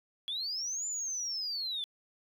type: linear two-way sweep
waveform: sine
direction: up then down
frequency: 3313 to 7150 to 3440 Hz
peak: -32 dBFS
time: 0.28-1.84 s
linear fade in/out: 0 ms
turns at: 0.87 s
effects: tanh soft clip ceiling -29 dBFS